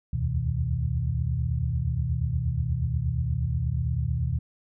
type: tone cluster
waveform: sine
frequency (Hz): 72.3 / 80.8 / 88.9 / 122 / 157.9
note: D2 / E2 / F2 / B2 / D#3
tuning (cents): -27 / -34 / +31 / -21 / +26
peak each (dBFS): -30 / -31 / -35 / -27 / -33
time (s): 0.13-4.39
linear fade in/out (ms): 5
effects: none